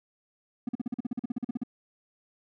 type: tone bursts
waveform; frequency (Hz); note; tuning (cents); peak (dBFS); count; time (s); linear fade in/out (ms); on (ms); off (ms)
triangle; 242; B3; -35; -24; 16; 0.67-1.635; 5; 20; 43
effects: tanh soft clip ceiling -22 dBFS